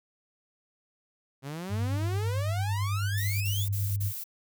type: exponential sweep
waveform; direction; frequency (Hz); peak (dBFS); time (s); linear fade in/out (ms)
sawtooth; up; 130.81 to 3676; -31; 1.42-3.67; 50
type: tone with tremolo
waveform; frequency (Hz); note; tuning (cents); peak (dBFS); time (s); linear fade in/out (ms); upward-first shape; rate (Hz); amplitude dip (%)
sine; 100.2; G2; +38; -25; 1.69-4.13; 50; triangle; 9; 35
type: noise bursts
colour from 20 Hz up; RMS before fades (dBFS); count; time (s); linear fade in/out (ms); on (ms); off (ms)
violet; -37; 4; 3.17-4.241; 10; 240; 37
effects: none